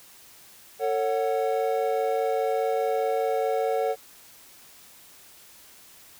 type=chord; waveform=triangle; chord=F# minor; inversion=first; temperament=equal with one note detuned; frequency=449.5 / 554.4 / 740 Hz; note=A4 / C#5 / F#5; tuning=+37 / 0 / 0 cents; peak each=-24 / -26 / -26 dBFS; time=0.79-3.96 s; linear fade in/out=50 ms; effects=white hiss -51 dBFS RMS until 6.19 s